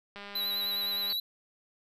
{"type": "click train", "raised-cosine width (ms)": 0.3, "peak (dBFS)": -28, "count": 196, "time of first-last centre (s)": [0.16, 1.125], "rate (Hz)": 202}
{"type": "tone with vibrato", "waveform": "square", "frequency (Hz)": 3951, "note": "B7", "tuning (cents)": 0, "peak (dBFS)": -30, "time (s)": [0.35, 1.2], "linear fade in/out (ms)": 5, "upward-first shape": "sine", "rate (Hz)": 9.7, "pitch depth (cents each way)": 41}
{"type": "tone with exponential decay", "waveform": "sine", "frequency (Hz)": 4435, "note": "C#8", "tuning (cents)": 0, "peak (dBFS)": -28, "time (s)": [1.1, 1.18], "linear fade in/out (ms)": 1, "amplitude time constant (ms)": 16}
{"effects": []}